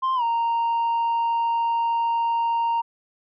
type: tone with pitch glide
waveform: sine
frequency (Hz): 1048 to 928.3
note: C6 to A#5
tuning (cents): +2 to -7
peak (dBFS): -17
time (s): 0.02-2.82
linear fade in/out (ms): 20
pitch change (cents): -209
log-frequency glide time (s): 0.15-0.23
effects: tanh soft clip ceiling -19 dBFS